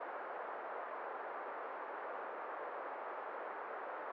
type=band-pass noise; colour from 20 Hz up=pink; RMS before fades=-45 dBFS; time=0-4.12 s; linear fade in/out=10 ms; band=470 to 1500 Hz; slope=24 dB/octave; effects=none